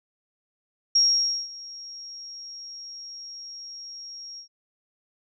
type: tone with ADSR envelope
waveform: sine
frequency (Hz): 5588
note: F8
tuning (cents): 0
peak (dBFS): -15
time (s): 0.95-4.48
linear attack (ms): 8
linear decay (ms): 520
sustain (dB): -22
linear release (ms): 98
effects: none